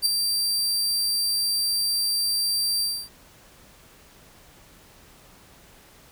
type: tone with ADSR envelope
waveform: sawtooth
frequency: 4699 Hz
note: D8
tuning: in tune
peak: -13 dBFS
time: 0.02-3.09 s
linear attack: 38 ms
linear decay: 8 ms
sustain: -6 dB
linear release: 270 ms
effects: pink hiss -52 dBFS RMS until 6.11 s